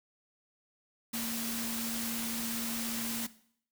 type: tone in noise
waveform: sine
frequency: 230.1 Hz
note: A#3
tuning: 22 cents flat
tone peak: -36 dBFS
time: 1.13-3.27 s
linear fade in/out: 10 ms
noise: white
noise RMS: -37 dBFS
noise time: 1.13-3.27 s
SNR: -2 dB
effects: noise-tail reverb RT60 0.6 s tail -17 dB re dry